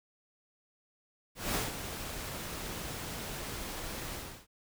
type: noise with ADSR envelope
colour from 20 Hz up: pink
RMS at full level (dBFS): -31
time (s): 1.35-4.47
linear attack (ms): 200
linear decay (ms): 160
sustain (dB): -9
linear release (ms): 340
effects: none